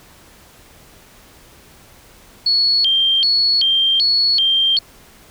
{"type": "tone with vibrato", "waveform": "sine", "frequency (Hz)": 3729, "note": "A#7", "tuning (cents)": 0, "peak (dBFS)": -12, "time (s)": [2.46, 4.79], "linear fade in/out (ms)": 5, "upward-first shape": "square", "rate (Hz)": 1.3, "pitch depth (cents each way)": 280, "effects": ["pink hiss -46 dBFS RMS until 5.3 s"]}